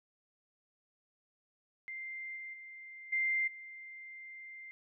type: tone with level steps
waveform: sine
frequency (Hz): 2093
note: C7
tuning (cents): 0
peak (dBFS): -40 / -42 / -47 / -29 / -46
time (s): 1.88-4.71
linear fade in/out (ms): 0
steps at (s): 2.36 / 2.53 / 3.12 / 3.47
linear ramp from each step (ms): 10
effects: none